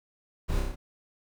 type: noise with echo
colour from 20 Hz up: brown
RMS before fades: -27 dBFS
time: 0.48-0.61 s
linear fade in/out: 20 ms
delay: 30 ms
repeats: 5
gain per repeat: -2 dB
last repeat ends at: 0.76 s
effects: none